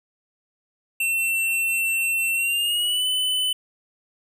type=tone with pitch glide; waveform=square; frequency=2699 to 3012 Hz; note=E7 to F#7; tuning=+40 to +30 cents; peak=-21 dBFS; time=1-3.53 s; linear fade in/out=5 ms; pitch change=+190 cents; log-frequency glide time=2.33-3.06 s; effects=none